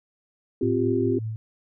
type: chord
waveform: sine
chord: C suspended fourth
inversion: none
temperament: equal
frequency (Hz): 261.6 / 349.2 / 392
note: C4 / F4 / G4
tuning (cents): 0 / 0 / 0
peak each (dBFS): -25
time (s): 0.61-1.19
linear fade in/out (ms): 5
type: tone with tremolo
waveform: sine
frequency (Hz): 110.3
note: A2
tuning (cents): +5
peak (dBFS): -26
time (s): 0.63-1.36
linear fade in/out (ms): 0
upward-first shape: triangle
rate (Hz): 5.1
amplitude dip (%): 45
effects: none